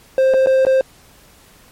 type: tone with dropouts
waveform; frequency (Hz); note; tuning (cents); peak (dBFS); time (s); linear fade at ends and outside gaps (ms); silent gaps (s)
triangle; 527; C5; +12; -8; 0.18-0.81; 1; 0.338-0.342 / 0.461-0.47 / 0.651-0.667
effects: pink hiss -48 dBFS RMS until 1.71 s + MP3 64 kbps